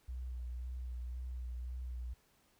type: tone with vibrato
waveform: sine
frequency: 61.74 Hz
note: B1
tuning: in tune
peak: -39 dBFS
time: 0.08-2.14 s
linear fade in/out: 10 ms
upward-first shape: sine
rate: 1.9 Hz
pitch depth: 29 cents each way
effects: pink hiss -71 dBFS RMS until 2.59 s